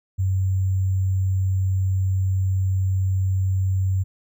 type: tone with sample-and-hold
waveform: sine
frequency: 94.6 Hz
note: F#2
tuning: 39 cents sharp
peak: -18 dBFS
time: 0.18-4.04 s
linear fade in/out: 20 ms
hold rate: 7350 Hz
effects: none